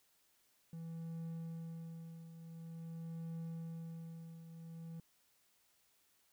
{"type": "tone with tremolo", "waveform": "triangle", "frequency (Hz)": 164.81, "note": "E3", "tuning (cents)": 0, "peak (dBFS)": -39, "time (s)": [0.73, 5], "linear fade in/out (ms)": 2, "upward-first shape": "triangle", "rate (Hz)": 0.47, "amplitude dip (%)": 70, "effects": ["white hiss -74 dBFS RMS until 6.32 s"]}